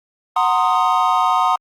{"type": "chord", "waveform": "triangle", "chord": "C half-diminished seventh", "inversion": "second", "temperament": "equal with one note detuned", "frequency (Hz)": [740, 924.8, 1046.5, 1244.5], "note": ["Gb5", "Bb5", "C6", "Eb6"], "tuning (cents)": [0, -14, 0, 0], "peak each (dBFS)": [-17, -18, -17, -17], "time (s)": [0.36, 1.56], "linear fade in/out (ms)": 5, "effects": ["Opus 32 kbps"]}